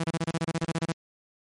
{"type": "tone bursts", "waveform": "sawtooth", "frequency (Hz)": 164.81, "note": "E3", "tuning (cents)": 0, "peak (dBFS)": -21, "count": 14, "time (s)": [0, 0.923], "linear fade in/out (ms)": 5, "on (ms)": 39, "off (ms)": 29, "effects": ["MP3 48 kbps"]}